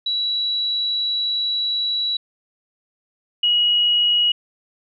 sine tone pair in turn, 3917 / 2903 Hz, B7 / F#7, -15 / -34 cents, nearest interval perfect fourth, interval 519 cents, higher first, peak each -19 / -14 dBFS, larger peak second, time 0.06-2.17 / 3.43-4.32 s, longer first, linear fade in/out 5 ms, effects none

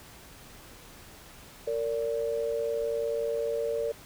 sine tone pair together, 458.8 / 578 Hz, A#4 / D5, -28 / -28 cents, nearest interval major third, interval 400 cents, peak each -29 / -31 dBFS, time 1.67-3.92 s, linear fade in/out 5 ms, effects pink hiss -50 dBFS RMS until 4.05 s

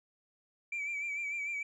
sine tone with vibrato, 2323 Hz, D7, 20 cents flat, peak -32 dBFS, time 0.72-1.63 s, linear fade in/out 5 ms, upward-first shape sine, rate 6.7 Hz, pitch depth 48 cents each way, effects tanh soft clip ceiling -32 dBFS

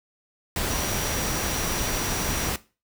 sine tone in noise, 5800 Hz, F#8, 35 cents flat, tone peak -32 dBFS, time 0.7-2.49 s, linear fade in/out 2 ms, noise pink, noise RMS -27 dBFS, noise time 0.56-2.56 s, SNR -8 dB, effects noise-tail reverb RT60 0.3 s tail -17 dB re dry

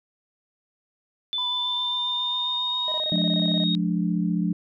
sine tone with pitch glide, 3511 to 3741 Hz, A7 to A#7, -4 to +5 cents, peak -24 dBFS, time 1.33-3.75 s, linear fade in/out 0 ms, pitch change +109 cents, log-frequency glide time 1.49-2.87 s
triangle tone with vibrato, 987.8 Hz, B5, in tune, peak -30 dBFS, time 1.38-3 s, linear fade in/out 2 ms, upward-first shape sine, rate 7.4 Hz, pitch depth 20 cents each way
triangle tone bursts, 622.3 Hz, D#5, in tune, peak -29 dBFS, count 13, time 2.88-3.638 s, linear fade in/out 0 ms, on 38 ms, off 22 ms
sine chord, D diminished, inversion first, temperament just, 176.2 / 211.4 / 293.7 Hz, F3 / Ab3 / D4, +16 / +31 / 0 cents, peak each -23 / -27 / -29 dBFS, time 3.12-4.53 s, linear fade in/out 2 ms
effects none

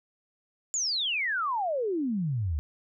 sine exponential sweep, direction down, 7220 to 69.3 Hz, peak -26 dBFS, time 0.74-2.59 s, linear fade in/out 0 ms, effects none

